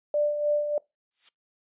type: tone with tremolo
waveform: sine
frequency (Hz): 591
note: D5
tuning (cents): +11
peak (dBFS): -20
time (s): 0.14-0.78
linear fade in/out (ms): 2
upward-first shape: sine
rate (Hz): 3.3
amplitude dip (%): 55
type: noise with exponential growth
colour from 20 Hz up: violet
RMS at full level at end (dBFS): -33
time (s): 1.11-1.29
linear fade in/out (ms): 2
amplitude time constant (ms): 39
effects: noise-tail reverb RT60 0.2 s tail -23 dB re dry + resampled to 8000 Hz